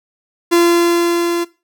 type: tone with level ramp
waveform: 45% pulse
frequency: 343.2 Hz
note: F4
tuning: 30 cents flat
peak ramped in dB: -8 to -16 dBFS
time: 0.51-1.45 s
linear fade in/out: 20 ms
effects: noise-tail reverb RT60 0.3 s tail -19 dB re dry